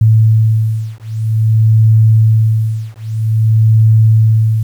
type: beating tone pair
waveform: sine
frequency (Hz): 110.2 / 110.71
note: A2 / A2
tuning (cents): +3 / +11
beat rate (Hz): 0.51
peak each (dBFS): -10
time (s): 0.01-4.63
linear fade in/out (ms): 5
effects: 7-bit